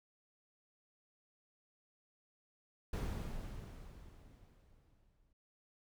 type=noise with exponential decay; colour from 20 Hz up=brown; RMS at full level=-36 dBFS; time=2.93-5.33 s; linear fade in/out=5 ms; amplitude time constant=520 ms; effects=none